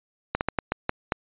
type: slowing click train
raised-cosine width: 0.5 ms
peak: -8 dBFS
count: 7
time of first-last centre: 0.35-1.122 s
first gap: 59 ms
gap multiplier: 1.31
effects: resampled to 8000 Hz